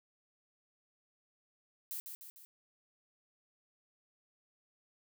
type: noise with echo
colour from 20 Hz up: violet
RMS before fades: -41 dBFS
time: 1.91-2 s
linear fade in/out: 0 ms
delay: 150 ms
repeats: 3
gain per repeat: -5 dB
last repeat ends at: 2.45 s
effects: none